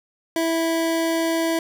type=tone pair together; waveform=square; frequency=328.9 / 657.2 Hz; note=E4 / E5; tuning=-4 / -5 cents; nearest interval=octave; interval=1199 cents; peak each=-22 / -25 dBFS; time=0.36-1.59 s; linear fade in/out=2 ms; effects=none